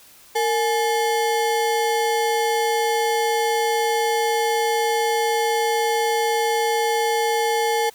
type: ring-modulated tone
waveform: square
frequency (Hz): 650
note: E5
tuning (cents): -24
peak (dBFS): -16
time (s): 0.35-7.9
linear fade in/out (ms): 10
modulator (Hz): 191
effects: white hiss -49 dBFS RMS until 7.94 s